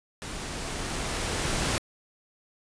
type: noise with level ramp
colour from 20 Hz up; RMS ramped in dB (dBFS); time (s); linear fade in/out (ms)
pink; -37 to -26; 0.22-1.78; 0
effects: resampled to 22050 Hz